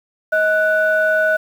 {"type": "tone pair together", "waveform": "sine", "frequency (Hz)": [631.4, 1482], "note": ["D#5", "F#6"], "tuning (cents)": [25, 2], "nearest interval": "octave + minor third", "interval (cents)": 1477, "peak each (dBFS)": -15, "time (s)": [0.32, 1.37], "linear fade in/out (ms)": 10, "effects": ["tanh soft clip ceiling -6 dBFS", "7-bit"]}